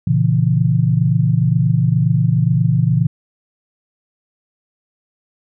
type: chord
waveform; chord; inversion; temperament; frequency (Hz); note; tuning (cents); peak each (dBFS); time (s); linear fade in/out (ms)
sine; A# diminished; none; equal with one note detuned; 116.54 / 138.59 / 166.06; A#2 / C#3 / E3; 0 / 0 / +13; -16; 0.07-3.07; 5
effects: none